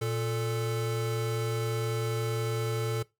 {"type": "tone pair together", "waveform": "square", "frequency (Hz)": [116.8, 441], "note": ["A#2", "A4"], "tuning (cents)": [4, 4], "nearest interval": "octave + major seventh", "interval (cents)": 2300, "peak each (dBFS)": [-31, -33], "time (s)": [0.01, 3.03], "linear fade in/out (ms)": 10, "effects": ["noise-tail reverb RT60 0.2 s tail -20 dB re dry"]}